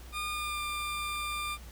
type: tone with pitch glide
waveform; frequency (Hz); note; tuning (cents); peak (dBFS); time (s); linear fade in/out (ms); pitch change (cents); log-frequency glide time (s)
20% pulse; 1215 to 1194.1; D#6 to D6; -42 to +28; -28; 0.12-1.58; 50; -30; 0.31-0.6
effects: added 60 Hz sine -45 dBFS peak until 1.71 s + pink hiss -53 dBFS RMS until 1.71 s